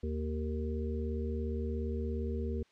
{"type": "harmonic tone", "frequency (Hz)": 77.2, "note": "D#2", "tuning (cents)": -13, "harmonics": [1, 3, 5, 6], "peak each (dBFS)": [-34, -39, -41, -42], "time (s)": [0.03, 2.63], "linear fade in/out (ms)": 5, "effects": ["white hiss -67 dBFS RMS until 2.71 s", "low-pass 4000 Hz 12 dB/octave"]}